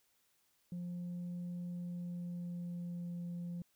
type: tone with pitch glide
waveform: sine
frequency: 176 to 173.78 Hz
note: F3 to F3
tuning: +14 to -8 cents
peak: -37 dBFS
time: 0.72-3.62 s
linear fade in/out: 2 ms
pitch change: -22 cents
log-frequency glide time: 1.64-3.18 s
effects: tanh soft clip ceiling -38 dBFS + white hiss -75 dBFS RMS until 3.75 s